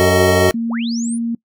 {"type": "chord", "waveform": "square", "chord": "D# diminished", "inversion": "first", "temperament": "just", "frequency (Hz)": [373.4, 448, 622.3], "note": ["F#4", "A4", "D#5"], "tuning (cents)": [16, 31, 0], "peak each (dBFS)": [-17, -19, -17], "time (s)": [0, 0.51], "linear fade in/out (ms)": 0}
{"type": "harmonic tone", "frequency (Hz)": 92.3, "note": "F#2", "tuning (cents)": -4, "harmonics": [1, 2, 3, 4, 5, 6, 7, 8, 9, 10], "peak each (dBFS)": [-18, -21, -23, -24, -25, -26, -26, -27, -28, -28], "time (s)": [0, 0.5], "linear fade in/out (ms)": 5}
{"type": "tone with pitch glide", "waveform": "sine", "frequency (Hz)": [230.4, 232.3], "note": ["A#3", "A#3"], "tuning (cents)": [-20, -6], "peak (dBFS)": -17, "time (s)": [0.54, 1.35], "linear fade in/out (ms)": 5, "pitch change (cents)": 14, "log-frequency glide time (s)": [0.64, 0.73]}
{"type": "linear sweep", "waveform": "sine", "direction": "up", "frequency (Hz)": [78, 9956], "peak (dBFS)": -27, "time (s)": [0.68, 1.19], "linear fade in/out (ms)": 50}
{"effects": ["noise-tail reverb RT60 0.1 s tail -23 dB re dry"]}